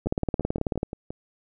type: two click trains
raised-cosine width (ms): 2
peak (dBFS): -11 / -20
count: 15 / 7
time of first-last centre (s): 0.07-0.831 / 0.06-1.105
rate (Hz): 18.4 / 5.74
effects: none